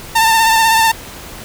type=tone with vibrato; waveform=sawtooth; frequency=898 Hz; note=A5; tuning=35 cents sharp; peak=-5 dBFS; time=0.15-0.92 s; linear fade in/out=10 ms; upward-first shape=sine; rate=16 Hz; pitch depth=30 cents each way; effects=pink hiss -32 dBFS RMS until 1.44 s